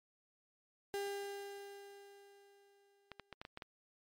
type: tone with exponential decay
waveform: 35% pulse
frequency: 400.5 Hz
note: G4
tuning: 37 cents sharp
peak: -35 dBFS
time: 0.94-3.34 s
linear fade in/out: 0 ms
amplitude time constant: 520 ms
type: clicks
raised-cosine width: 0.3 ms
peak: -30 dBFS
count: 7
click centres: 3.117 / 3.197 / 3.327 / 3.415 / 3.451 / 3.574 / 3.622 s
effects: MP3 64 kbps